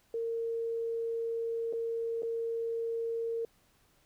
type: tone with dropouts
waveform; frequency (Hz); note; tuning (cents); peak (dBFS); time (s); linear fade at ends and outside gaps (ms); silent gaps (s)
sine; 459.2; A#4; -26; -31; 0.14-3.45; 2; 1.727-1.734 / 2.222-2.231
effects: pink hiss -68 dBFS RMS until 4.05 s